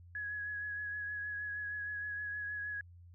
sine tone with vibrato, 1676 Hz, G#6, 15 cents sharp, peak -37 dBFS, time 0.15-2.81 s, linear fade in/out 2 ms, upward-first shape triangle, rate 6.4 Hz, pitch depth 25 cents each way, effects added 87 Hz sine -53 dBFS peak until 3.14 s

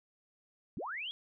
sine linear sweep, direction up, 120 to 3377 Hz, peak -37 dBFS, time 0.77-1.11 s, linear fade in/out 0 ms, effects none

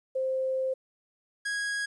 sine / 45% pulse tone pair in turn, 524 / 1651.2 Hz, C5 / G#6, +2 / -10 cents, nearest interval octave + minor sixth, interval 1988 cents, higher second, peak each -26 / -29 dBFS, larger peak first, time 0.15-0.74 / 1.45-1.86 s, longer first, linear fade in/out 10 ms, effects resampled to 24000 Hz + 11-bit

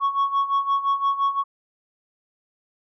sine tone with tremolo, 1108.7 Hz, C#6, in tune, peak -14 dBFS, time 0-1.44 s, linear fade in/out 50 ms, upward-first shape sine, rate 5.8 Hz, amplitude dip 80%, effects tanh soft clip ceiling -16 dBFS

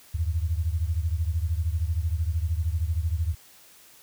sine beating tone pair, 77.78 / 90.78 Hz, D#2 / F#2, 0 / -32 cents, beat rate 13 Hz, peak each -25 / -28 dBFS, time 0.14-3.35 s, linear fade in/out 10 ms, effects white hiss -53 dBFS RMS until 4.02 s

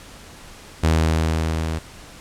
sawtooth tone with level ramp, 80.1 Hz, E2, 49 cents flat, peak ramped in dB -10 to -19 dBFS, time 0.83-1.79 s, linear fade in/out 10 ms, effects pink hiss -42 dBFS RMS until 2.2 s + low-pass 10000 Hz 12 dB/octave

